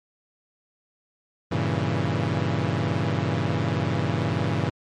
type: chord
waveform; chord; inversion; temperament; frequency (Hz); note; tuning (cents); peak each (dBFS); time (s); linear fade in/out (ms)
sawtooth; G diminished seventh; none; equal; 98 / 116.54 / 138.59 / 164.81; G2 / Bb2 / Db3 / Fb3; 0 / 0 / 0 / 0; -24; 1.51-4.7; 10
effects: low-pass 4000 Hz 12 dB/octave + MP3 64 kbps